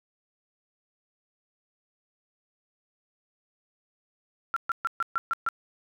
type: tone bursts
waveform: sine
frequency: 1363 Hz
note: F6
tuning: 43 cents flat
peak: -23 dBFS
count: 7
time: 4.54-5.488 s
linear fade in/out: 0 ms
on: 24 ms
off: 130 ms
effects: none